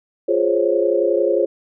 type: chord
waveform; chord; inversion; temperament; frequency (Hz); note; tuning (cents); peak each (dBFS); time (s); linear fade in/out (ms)
sine; Db major seventh; first; equal; 349.2 / 415.3 / 523.3 / 554.4; F4 / Ab4 / C5 / Db5; 0 / 0 / 0 / 0; -20; 0.28-1.46; 10
effects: none